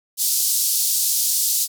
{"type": "band-pass noise", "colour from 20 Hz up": "white", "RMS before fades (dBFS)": -20, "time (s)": [0.17, 1.68], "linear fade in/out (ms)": 50, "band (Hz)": [4400, 15000], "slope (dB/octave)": 24, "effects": []}